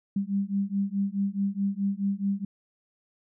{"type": "beating tone pair", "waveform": "sine", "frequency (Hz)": [196, 200.7], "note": ["G3", "G3"], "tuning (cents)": [0, 41], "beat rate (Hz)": 4.7, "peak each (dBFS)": -28, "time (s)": [0.16, 2.45], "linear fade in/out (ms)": 5, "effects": []}